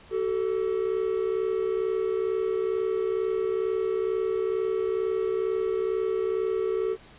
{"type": "tone pair together", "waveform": "triangle", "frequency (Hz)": [379.1, 441.3], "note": ["F#4", "A4"], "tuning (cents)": [42, 5], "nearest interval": "minor third", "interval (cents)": 263, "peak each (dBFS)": -25, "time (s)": [0.1, 6.97], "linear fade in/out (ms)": 50, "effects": ["pink hiss -51 dBFS RMS until 7.18 s", "resampled to 8000 Hz"]}